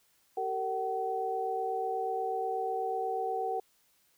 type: tone cluster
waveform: sine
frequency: 387 / 455.2 / 758 Hz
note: G4 / A#4 / F#5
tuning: -22 / -41 / +42 cents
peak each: -38 / -35 / -32 dBFS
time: 0.37-3.6 s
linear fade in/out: 5 ms
effects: white hiss -69 dBFS RMS until 4.17 s